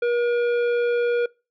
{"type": "tone with hard clipping", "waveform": "triangle", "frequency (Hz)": 478.5, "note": "A#4", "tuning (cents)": 45, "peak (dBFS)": -21, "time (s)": [0.02, 1.26], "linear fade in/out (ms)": 5, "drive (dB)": 16, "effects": ["noise-tail reverb RT60 0.3 s tail -24 dB re dry", "low-pass 3000 Hz 12 dB/octave"]}